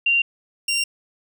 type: tone pair in turn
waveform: sine / 20% pulse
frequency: 2770 / 2770 Hz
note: F7 / F7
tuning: -15 / -15 cents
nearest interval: unison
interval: 0 cents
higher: neither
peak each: -15 dBFS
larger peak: neither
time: 0.06-0.22 / 0.68-0.84 s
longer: neither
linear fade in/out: 5 ms
effects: none